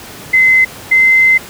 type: tone pair in turn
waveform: sine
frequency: 2053 / 2067 Hz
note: C7 / C7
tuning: -33 / -22 cents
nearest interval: unison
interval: 11 cents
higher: second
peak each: -5 dBFS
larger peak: neither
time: 0.33-0.65 / 0.91-1.38 s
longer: second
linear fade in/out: 10 ms
effects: pink hiss -31 dBFS RMS until 1.49 s + high-pass 80 Hz 12 dB/octave